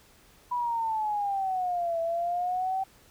sine exponential two-way sweep, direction down then up, 987.8 to 661 to 772 Hz, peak -26 dBFS, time 0.51-2.84 s, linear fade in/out 10 ms, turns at 2 s, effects pink hiss -58 dBFS RMS until 3.1 s

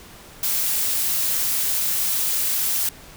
blue noise, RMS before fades -22 dBFS, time 0.43-2.89 s, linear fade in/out 2 ms, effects pink hiss -44 dBFS RMS until 3.16 s

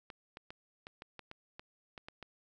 clicks, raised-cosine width 0.3 ms, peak -30 dBFS, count 11, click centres 0.102 / 0.371 / 0.505 / 0.869 / 1.021 / 1.193 / 1.314 / 1.595 / 1.978 / 2.085 / 2.227 s, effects none

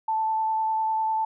sine tone with vibrato, 880 Hz, A5, in tune, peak -22 dBFS, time 0.08-1.25 s, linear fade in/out 5 ms, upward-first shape triangle, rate 10 Hz, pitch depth 13 cents each way, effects none

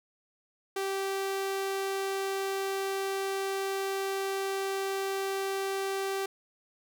sawtooth tone, 389.2 Hz, G4, 12 cents flat, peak -26 dBFS, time 0.76-6.26 s, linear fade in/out 5 ms, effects none

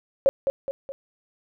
sine tone with echo, 546 Hz, C#5, 26 cents flat, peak -13 dBFS, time 0.26-0.29 s, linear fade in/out 0 ms, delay 210 ms, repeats 3, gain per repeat -6 dB, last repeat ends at 0.92 s, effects none

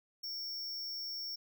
square tone, 5470 Hz, F8, 37 cents flat, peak -39 dBFS, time 0.23-1.36 s, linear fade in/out 10 ms, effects none

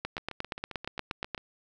two click trains, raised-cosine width 0.3 ms, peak -23 / -16 dBFS, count 10 / 12, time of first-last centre 0.18-1.378 / 0.05-1.347 s, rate 7.51 / 8.48 Hz, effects none

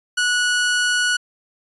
sawtooth tone, 1468 Hz, F#6, 14 cents flat, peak -13 dBFS, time 0.17-1.17 s, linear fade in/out 10 ms, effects resampled to 24000 Hz

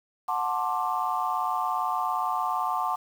sine chord, D dominant seventh, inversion first, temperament just, 734.2 / 881 / 1057.2 / 1174.7 Hz, F#5 / A5 / C6 / D6, -14 / +2 / +18 / 0 cents, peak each -30 dBFS, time 0.28-2.96 s, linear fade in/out 10 ms, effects tanh soft clip ceiling -14 dBFS + 8-bit

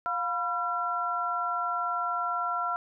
sine tone cluster, 707 / 989 / 1360 Hz, F5 / B5 / F6, +21 / +2 / -46 cents, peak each -33 / -34 / -29 dBFS, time 0.06-2.76 s, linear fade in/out 0 ms, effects none

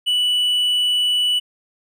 triangle tone, 2960 Hz, F#7, in tune, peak -14 dBFS, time 0.06-1.4 s, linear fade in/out 20 ms, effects none

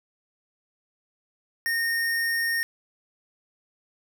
square tone, 1842 Hz, A#6, 21 cents flat, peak -24 dBFS, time 1.66-2.63 s, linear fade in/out 0 ms, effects none

